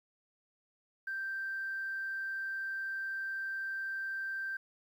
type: tone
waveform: sine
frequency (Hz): 1568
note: G6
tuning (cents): 0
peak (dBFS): -34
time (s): 1.07-4.57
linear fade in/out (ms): 5
effects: tanh soft clip ceiling -30 dBFS + 11-bit